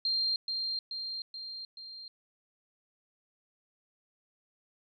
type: tone with echo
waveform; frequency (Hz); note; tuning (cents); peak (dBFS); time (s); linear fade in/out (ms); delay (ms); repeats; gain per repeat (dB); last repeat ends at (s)
sine; 4186; C8; 0; -27; 0.05-0.36; 2; 430; 4; -4; 2.08
effects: none